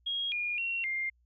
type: tone with pitch steps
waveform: sine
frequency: 3277 / 2428 / 2736 / 2110 Hz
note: G#7 / D#7 / F7 / C7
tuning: -24 / -43 / -36 / +14 cents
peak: -30 dBFS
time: 0.06-1.1 s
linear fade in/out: 10 ms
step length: 260 ms
effects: added 60 Hz sine -65 dBFS peak until 1.25 s